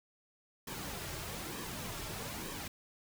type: noise with flanger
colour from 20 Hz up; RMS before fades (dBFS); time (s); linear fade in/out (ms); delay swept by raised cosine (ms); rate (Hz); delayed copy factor
pink; -42; 0.67-2.68; 5; 1.4 to 4.1; 1.1; -0.55
effects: none